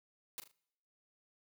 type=noise with echo; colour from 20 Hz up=white; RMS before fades=-43 dBFS; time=0.38-0.4 s; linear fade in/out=0 ms; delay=38 ms; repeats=3; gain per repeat=-9 dB; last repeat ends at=0.514 s; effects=noise-tail reverb RT60 0.8 s tail -25 dB re dry